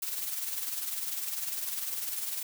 blue noise with tremolo, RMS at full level -32 dBFS, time 0.02-2.43 s, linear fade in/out 5 ms, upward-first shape triangle, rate 20 Hz, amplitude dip 60%, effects none

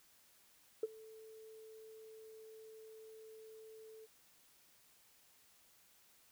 sine tone with ADSR envelope, 440 Hz, A4, in tune, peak -30 dBFS, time 0.83-4.07 s, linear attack 4 ms, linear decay 29 ms, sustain -23 dB, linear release 29 ms, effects tanh soft clip ceiling -27 dBFS + white hiss -68 dBFS RMS until 6.31 s

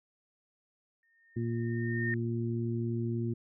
sine tone with exponential growth, 1830 Hz, A#6, 32 cents flat, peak -30 dBFS, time 1.03-2.14 s, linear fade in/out 1 ms, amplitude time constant 240 ms
harmonic tone, 116.54 Hz, A#2, in tune, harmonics 1 / 2 / 3, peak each -32 / -35 / -37 dBFS, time 1.36-3.34 s, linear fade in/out 10 ms
effects none

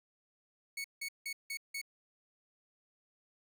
sawtooth tone bursts, 2217 Hz, C#7, in tune, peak -34 dBFS, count 5, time 0.77-1.815 s, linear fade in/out 5 ms, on 73 ms, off 170 ms, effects none

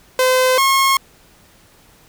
sawtooth tone pair in turn, 513 / 1082.3 Hz, C5 / C#6, -34 / -42 cents, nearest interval octave + minor second, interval 1292 cents, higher second, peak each -8 dBFS, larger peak neither, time 0.19-0.58 / 0.58-0.97 s, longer neither, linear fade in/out 2 ms, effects pink hiss -50 dBFS RMS until 2.08 s

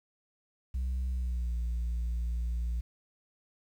sine tone with pitch glide, 63.6 to 58.66 Hz, C2 to A#1, -48 to +12 cents, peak -27 dBFS, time 0.74-2.81 s, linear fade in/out 10 ms, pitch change -140 cents, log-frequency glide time 1.09-1.57 s, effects tanh soft clip ceiling -28 dBFS + 10-bit

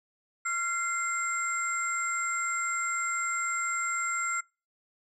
sine tone cluster, 1376 / 2086 / 7480 Hz, F6 / C7 / A#8, -26 / -6 / +5 cents, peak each -29 / -34 / -34 dBFS, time 0.45-4.41 s, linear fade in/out 10 ms, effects noise-tail reverb RT60 0.3 s tail -26 dB re dry + tanh soft clip ceiling -19 dBFS

